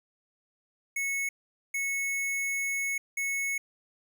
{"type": "tone bursts at uneven times", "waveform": "square", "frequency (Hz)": 2200, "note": "C#7", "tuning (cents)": -14, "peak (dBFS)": -29, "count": 3, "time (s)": [[0.96, 1.29], [1.74, 2.98], [3.17, 3.58]], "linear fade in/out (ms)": 5, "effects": []}